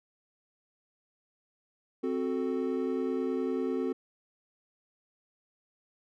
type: chord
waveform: triangle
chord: F# diminished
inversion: second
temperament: equal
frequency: 261.6 / 370 / 440 Hz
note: C4 / F#4 / A4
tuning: 0 / 0 / 0 cents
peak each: -30 / -31 / -32 dBFS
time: 2.03-3.93 s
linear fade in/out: 10 ms
effects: none